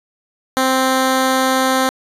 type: tone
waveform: 10% pulse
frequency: 261.6 Hz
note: C4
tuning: in tune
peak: -5 dBFS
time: 0.57-1.89 s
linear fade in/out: 0 ms
effects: resampled to 32000 Hz